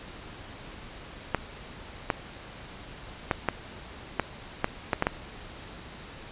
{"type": "clicks", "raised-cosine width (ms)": 0.5, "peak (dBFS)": -8, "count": 9, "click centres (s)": [1.347, 2.102, 3.312, 3.487, 4.197, 4.644, 4.932, 5.024, 5.069], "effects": ["pink hiss -44 dBFS RMS until 6.31 s", "resampled to 8000 Hz"]}